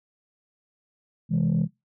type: chord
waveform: sine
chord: C augmented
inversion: none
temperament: equal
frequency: 130.81 / 164.81 / 207.7 Hz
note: C3 / E3 / G#3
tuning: 0 / 0 / 0 cents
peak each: -26 / -21 / -24 dBFS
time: 1.29-1.68 s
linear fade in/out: 50 ms
effects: noise-tail reverb RT60 0.2 s tail -20 dB re dry + tanh soft clip ceiling -16 dBFS